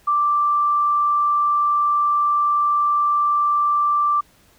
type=tone; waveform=sine; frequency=1174.7 Hz; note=D6; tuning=in tune; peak=-15 dBFS; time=0.07-4.21 s; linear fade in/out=10 ms; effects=pink hiss -55 dBFS RMS until 4.58 s